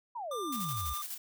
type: exponential sweep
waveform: sine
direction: down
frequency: 1006 to 60.5 Hz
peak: -36 dBFS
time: 0.15-0.94 s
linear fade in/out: 10 ms
type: tone with vibrato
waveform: square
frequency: 1193 Hz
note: D6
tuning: 27 cents sharp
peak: -37 dBFS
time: 0.31-1.02 s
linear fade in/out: 5 ms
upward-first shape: triangle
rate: 17 Hz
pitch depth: 8 cents each way
type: noise with tremolo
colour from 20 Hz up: blue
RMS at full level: -39 dBFS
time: 0.52-1.18 s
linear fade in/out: 5 ms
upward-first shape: square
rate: 12 Hz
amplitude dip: 50%
effects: none